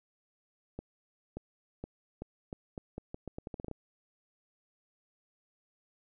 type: accelerating click train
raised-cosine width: 2 ms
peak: -26 dBFS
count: 16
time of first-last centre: 0.79-3.713 s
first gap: 580 ms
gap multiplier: 0.81
effects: none